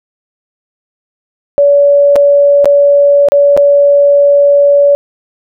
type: tone with dropouts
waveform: sine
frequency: 570 Hz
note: C#5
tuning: 48 cents sharp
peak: -3 dBFS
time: 1.58-4.95 s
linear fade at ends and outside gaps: 0 ms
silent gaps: 2.157-2.162 / 2.645-2.656 / 3.286-3.32 / 3.566-3.575 s
effects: none